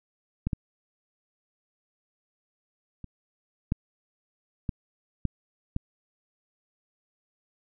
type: clicks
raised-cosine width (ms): 5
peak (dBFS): -14 / -15 / -27 / -12 / -16 / -13 / -15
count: 7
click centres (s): 0.47 / 0.532 / 3.043 / 3.721 / 4.692 / 5.253 / 5.764
effects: none